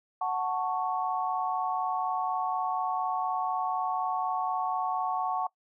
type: chord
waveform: sine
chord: F# minor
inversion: none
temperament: equal with one note detuned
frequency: 740 / 884.1 / 1108.7 Hz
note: F#5 / A5 / C#6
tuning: 0 / +8 / 0 cents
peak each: -30 / -33 / -32 dBFS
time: 0.21-5.47 s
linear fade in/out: 5 ms
effects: noise-tail reverb RT60 0.1 s tail -21 dB re dry